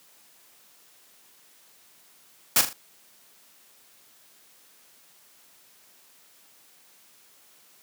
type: noise with echo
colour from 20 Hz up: white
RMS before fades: -18 dBFS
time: 2.56-2.61 s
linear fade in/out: 2 ms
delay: 40 ms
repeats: 3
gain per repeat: -8 dB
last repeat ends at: 2.73 s
effects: white hiss -57 dBFS RMS until 7.82 s + high-pass 150 Hz 12 dB/octave